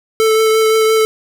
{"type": "tone with vibrato", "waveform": "square", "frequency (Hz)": 440, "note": "A4", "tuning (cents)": 0, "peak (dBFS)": -10, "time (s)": [0.2, 1.05], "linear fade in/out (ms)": 0, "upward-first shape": "triangle", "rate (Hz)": 5.8, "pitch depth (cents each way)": 15, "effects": []}